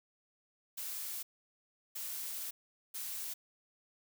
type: noise bursts at uneven times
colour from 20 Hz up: blue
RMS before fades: -41 dBFS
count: 3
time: 0.77-1.23 / 1.95-2.51 / 2.94-3.34 s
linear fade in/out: 10 ms
effects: none